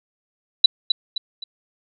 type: tone with echo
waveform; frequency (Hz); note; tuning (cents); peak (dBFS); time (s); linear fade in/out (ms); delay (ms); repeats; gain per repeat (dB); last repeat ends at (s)
sine; 3951; B7; 0; -5; 0.64-0.66; 5; 260; 3; -8; 1.44
effects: none